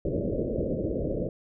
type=low-pass noise; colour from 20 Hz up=white; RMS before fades=-29 dBFS; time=0.05-1.29 s; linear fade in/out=2 ms; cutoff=600 Hz; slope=96 dB/octave; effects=none